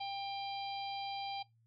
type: harmonic tone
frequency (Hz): 794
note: G5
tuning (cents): +22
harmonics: 1 / 3 / 4 / 5 / 6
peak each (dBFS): -39 / -49 / -48 / -50 / -51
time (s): 0-1.43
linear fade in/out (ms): 10
effects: noise-tail reverb RT60 0.2 s tail -22 dB re dry + added 114 Hz sine -67 dBFS peak until 1.66 s